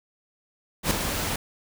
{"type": "noise with ADSR envelope", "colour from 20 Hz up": "pink", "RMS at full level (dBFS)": -21, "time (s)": [0.83, 1.36], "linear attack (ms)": 80, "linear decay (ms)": 4, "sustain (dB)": -7, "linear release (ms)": 4, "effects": []}